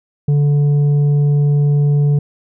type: tone with tanh clipping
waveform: sine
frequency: 145.1 Hz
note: D3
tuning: 21 cents flat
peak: -11 dBFS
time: 0.28-2.19 s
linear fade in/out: 5 ms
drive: 5 dB
effects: none